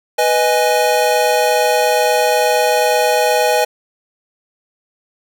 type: chord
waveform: square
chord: G# minor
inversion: first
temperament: equal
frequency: 493.9 / 622.3 / 830.6 Hz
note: B4 / D#5 / G#5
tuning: 0 / 0 / 0 cents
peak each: -17 dBFS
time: 0.18-3.65 s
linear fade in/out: 10 ms
effects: none